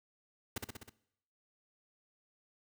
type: noise with echo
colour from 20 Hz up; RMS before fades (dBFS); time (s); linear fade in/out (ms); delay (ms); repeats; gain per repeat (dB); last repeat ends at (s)
pink; -35; 0.56-0.58; 5; 63; 5; -3; 0.895
effects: noise-tail reverb RT60 0.8 s tail -20 dB re dry